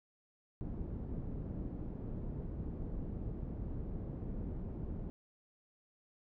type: low-pass noise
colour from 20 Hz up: pink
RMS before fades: -41 dBFS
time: 0.61-5.1 s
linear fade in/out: 0 ms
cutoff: 300 Hz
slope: 12 dB/octave
effects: none